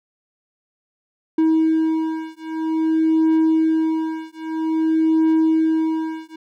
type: beating tone pair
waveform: triangle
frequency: 319.3 / 319.81 Hz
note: D#4 / D#4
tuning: +45 / +48 cents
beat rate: 0.51 Hz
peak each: -17 dBFS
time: 1.38-6.36 s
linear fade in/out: 5 ms
effects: none